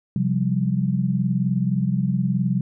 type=tone cluster; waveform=sine; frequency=132.2 / 176.5 / 195.6 Hz; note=C3 / F3 / G3; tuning=+18 / +19 / -4 cents; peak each=-23 dBFS; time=0.16-2.61 s; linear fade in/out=2 ms; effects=none